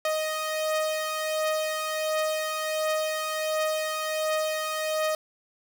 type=beating tone pair; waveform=sawtooth; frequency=622.3 / 623.7 Hz; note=D#5 / D#5; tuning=0 / +4 cents; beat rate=1.4 Hz; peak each=-29 / -23 dBFS; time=0.05-5.15 s; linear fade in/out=2 ms; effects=none